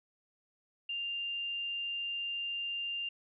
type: tone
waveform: sine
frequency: 2794 Hz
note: F7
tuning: in tune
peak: -34 dBFS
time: 0.89-3.09 s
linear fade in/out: 5 ms
effects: none